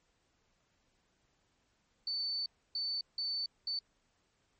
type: tone bursts at uneven times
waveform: sine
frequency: 4516 Hz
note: C#8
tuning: 31 cents sharp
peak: -33 dBFS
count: 4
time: 2.07-2.46 / 2.75-3.01 / 3.18-3.46 / 3.67-3.79 s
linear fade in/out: 2 ms
effects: pink hiss -75 dBFS RMS until 4.59 s + MP3 32 kbps